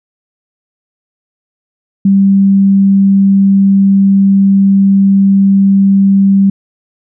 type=tone; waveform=sine; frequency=196 Hz; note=G3; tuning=in tune; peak=-4 dBFS; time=2.05-6.5 s; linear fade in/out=5 ms; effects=none